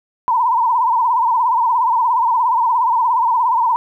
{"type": "tone with vibrato", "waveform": "sine", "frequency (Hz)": 956, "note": "A#5", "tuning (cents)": 43, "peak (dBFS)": -12, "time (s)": [0.28, 3.76], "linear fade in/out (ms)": 0, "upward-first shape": "sine", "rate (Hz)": 17, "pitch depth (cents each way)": 110, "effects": ["9-bit"]}